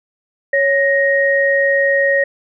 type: tone pair together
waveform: sine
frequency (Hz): 554.4 / 1872.3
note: C#5 / A#6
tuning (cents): 0 / +7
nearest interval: octave + major sixth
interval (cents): 2107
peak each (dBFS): -14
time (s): 0.53-2.24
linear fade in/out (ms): 5
effects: none